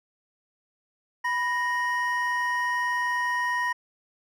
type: tone pair together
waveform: triangle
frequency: 986 / 1864.7 Hz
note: B5 / A#6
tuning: -3 / 0 cents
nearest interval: major seventh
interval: 1103 cents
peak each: -25 dBFS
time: 1.24-3.73 s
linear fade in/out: 10 ms
effects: none